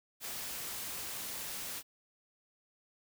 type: noise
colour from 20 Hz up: white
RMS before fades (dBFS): -41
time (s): 0.2-1.83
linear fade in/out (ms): 50
effects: none